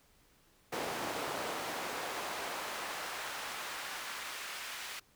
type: noise with high-pass filter sweep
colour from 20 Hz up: brown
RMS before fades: -40 dBFS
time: 0.72-5 s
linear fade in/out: 10 ms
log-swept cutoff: 460 to 1900 Hz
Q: 0.8
effects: pink hiss -67 dBFS RMS until 5.15 s